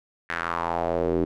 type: tone with band-pass filter sweep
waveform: square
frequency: 42.25 Hz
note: E1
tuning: 43 cents sharp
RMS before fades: -26 dBFS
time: 0.29-1.25 s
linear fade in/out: 10 ms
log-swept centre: 1800 to 330 Hz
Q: 3
effects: none